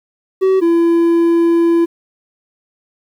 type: tone pair in turn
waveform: triangle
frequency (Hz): 380 / 337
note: F#4 / E4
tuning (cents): +46 / +38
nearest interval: major second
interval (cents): 208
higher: first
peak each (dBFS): -7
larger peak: neither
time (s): 0.41-0.61 / 0.61-1.86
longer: second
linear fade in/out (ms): 20
effects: 8-bit